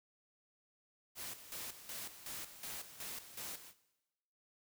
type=noise with tremolo; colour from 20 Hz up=white; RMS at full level=-45 dBFS; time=1.15-3.74 s; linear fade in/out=50 ms; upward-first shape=square; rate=2.7 Hz; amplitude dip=70%; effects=noise-tail reverb RT60 1.0 s tail -17 dB re dry